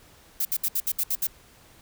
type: noise bursts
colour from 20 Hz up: violet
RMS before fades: -25 dBFS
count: 8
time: 0.4-1.27 s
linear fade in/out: 5 ms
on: 51 ms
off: 66 ms
effects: pink hiss -54 dBFS RMS until 1.81 s